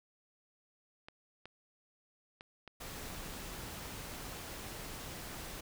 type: clicks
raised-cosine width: 0.3 ms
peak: -32 dBFS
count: 6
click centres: 1.085 / 1.456 / 2.409 / 2.677 / 3.149 / 3.338 s
type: noise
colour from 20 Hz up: pink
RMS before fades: -45 dBFS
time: 2.8-5.61 s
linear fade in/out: 10 ms
effects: none